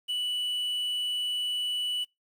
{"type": "tone with quantisation", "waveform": "triangle", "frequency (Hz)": 2960, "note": "F#7", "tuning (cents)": 0, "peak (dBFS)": -26, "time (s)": [0.08, 2.05], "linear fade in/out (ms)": 20, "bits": 9, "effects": ["noise-tail reverb RT60 0.2 s tail -25 dB re dry"]}